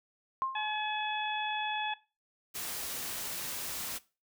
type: tone with exponential decay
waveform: sine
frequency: 1060 Hz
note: C6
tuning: 22 cents sharp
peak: -26 dBFS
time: 0.42-0.77 s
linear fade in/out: 0 ms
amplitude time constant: 75 ms
type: harmonic tone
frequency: 852 Hz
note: G#5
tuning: 44 cents sharp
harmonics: 1 / 2 / 3 / 4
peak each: -34 / -37 / -39 / -40 dBFS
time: 0.55-1.94 s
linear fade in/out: 5 ms
type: noise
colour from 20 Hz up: white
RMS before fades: -38 dBFS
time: 2.54-3.99 s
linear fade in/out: 20 ms
effects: noise-tail reverb RT60 0.3 s tail -19 dB re dry